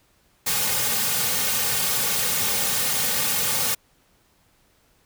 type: noise with comb filter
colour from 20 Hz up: white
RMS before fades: -23 dBFS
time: 0.46-3.75 s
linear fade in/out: 10 ms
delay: 3 ms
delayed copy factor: -0.85
effects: pink hiss -62 dBFS RMS until 5.05 s